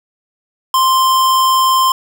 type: tone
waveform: square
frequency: 1046.5 Hz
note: C6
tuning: in tune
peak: -10 dBFS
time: 0.74-1.92 s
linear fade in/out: 2 ms
effects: none